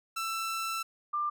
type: tone pair in turn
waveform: sawtooth / sine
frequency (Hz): 1333 / 1190.9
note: E6 / D6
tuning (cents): +19 / +24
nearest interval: major second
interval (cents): 195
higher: first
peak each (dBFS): -28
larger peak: neither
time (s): 0.16-0.83 / 1.13-1.3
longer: first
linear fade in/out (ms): 10
effects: none